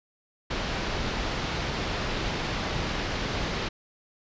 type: low-pass noise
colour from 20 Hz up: pink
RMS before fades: -30 dBFS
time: 0.5-3.69 s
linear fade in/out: 10 ms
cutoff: 5100 Hz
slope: 24 dB/octave
effects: resampled to 16000 Hz